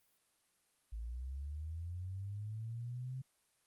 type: linear sweep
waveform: sine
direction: up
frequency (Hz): 53.3 to 132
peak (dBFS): -40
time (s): 0.92-3.22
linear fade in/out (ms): 10
effects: white hiss -75 dBFS RMS until 3.66 s + Opus 32 kbps